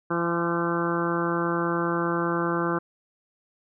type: harmonic tone with a mistuned harmonic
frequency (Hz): 170.2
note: F3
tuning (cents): -44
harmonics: 1 / 2 / 3 / 4 / 5 / 6 / 7 / 8 / 9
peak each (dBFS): -30 / -27 / -32 / -38 / -36 / -33 / -32 / -33 / -34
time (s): 0.1-2.79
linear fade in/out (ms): 10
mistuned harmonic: 6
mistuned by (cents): +25
effects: none